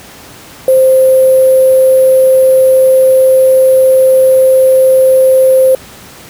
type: tone with sample-and-hold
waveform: sine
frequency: 523 Hz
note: C5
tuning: 1 cent flat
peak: -3 dBFS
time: 0.68-5.75 s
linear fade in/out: 2 ms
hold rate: 11025 Hz
effects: pink hiss -33 dBFS RMS until 6.29 s + high-pass 80 Hz 12 dB/octave